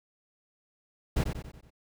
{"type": "noise with echo", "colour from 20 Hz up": "brown", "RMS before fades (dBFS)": -26, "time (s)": [1.16, 1.24], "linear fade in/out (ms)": 10, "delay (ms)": 93, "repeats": 5, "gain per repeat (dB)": -6, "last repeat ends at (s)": 1.705, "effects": []}